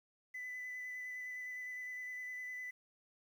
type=tone with vibrato; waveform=sine; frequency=2000 Hz; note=B6; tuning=21 cents sharp; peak=-40 dBFS; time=0.34-2.71 s; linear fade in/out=10 ms; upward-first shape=square; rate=9.8 Hz; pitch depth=9 cents each way; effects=tanh soft clip ceiling -40 dBFS + 11-bit